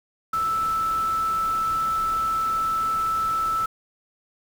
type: tone in noise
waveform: sine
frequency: 1318 Hz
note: E6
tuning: 1 cent flat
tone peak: -21 dBFS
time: 0.33-3.66 s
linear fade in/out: 5 ms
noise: pink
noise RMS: -39 dBFS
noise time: 0.33-3.66 s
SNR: +15 dB
effects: none